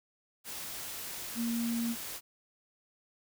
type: tone in noise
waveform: sine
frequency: 233.1 Hz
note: A#3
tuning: in tune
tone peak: -30 dBFS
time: 1.35-1.96 s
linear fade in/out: 50 ms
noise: white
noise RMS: -41 dBFS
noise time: 0.44-2.21 s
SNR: +8 dB
effects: none